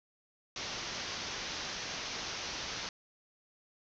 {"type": "low-pass noise", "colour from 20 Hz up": "white", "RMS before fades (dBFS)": -40, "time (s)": [0.56, 2.89], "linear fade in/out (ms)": 2, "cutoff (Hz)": 6300, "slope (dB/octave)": 96, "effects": []}